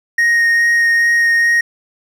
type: tone with vibrato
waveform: triangle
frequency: 1864.7 Hz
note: A#6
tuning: in tune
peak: -8 dBFS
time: 0.18-1.61 s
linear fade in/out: 5 ms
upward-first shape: sine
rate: 2.4 Hz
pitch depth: 8 cents each way
effects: none